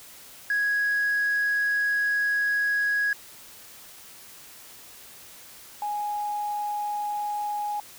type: tone pair in turn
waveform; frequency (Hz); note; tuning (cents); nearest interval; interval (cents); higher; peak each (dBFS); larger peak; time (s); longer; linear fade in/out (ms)
sine; 1661.2 / 830.6; G#6 / G#5; 0 / 0; octave; 1200; first; -20 / -26; first; 0.5-3.13 / 5.82-7.8; first; 2
effects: tanh soft clip ceiling -19 dBFS + white hiss -47 dBFS RMS until 7.98 s